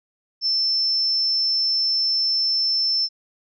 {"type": "tone", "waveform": "sine", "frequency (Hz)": 5320, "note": "E8", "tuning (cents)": 15, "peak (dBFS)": -18, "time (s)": [0.41, 3.09], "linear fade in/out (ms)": 50, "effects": []}